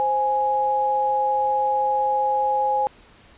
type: tone pair together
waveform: sine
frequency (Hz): 523.3 / 831.7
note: C5 / G#5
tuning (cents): 0 / +2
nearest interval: minor sixth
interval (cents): 802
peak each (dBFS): -25 / -19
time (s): 0-2.87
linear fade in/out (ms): 0
effects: pink hiss -51 dBFS RMS until 3.37 s + resampled to 8000 Hz